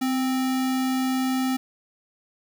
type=tone with sample-and-hold; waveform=sine; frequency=258.6 Hz; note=C4; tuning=20 cents flat; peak=-21 dBFS; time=0.01-1.57 s; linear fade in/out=10 ms; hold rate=1050 Hz; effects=none